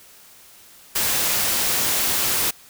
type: noise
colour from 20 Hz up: white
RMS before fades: -21 dBFS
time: 0.95-2.51 s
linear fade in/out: 10 ms
effects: white hiss -48 dBFS RMS until 2.69 s